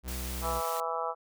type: tone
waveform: 45% pulse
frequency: 63.2 Hz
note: B1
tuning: 41 cents sharp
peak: -35 dBFS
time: 0.03-0.62 s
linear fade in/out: 50 ms
type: high-pass noise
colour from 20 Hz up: white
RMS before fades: -41 dBFS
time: 0.08-0.8 s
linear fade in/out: 0 ms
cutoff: 1000 Hz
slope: 12 dB/octave
type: harmonic tone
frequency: 164.81 Hz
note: E3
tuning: in tune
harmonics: 3 / 4 / 5 / 6 / 7 / 8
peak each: -37 / -37 / -37 / -37 / -37 / -37 dBFS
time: 0.41-1.15 s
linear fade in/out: 50 ms
effects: none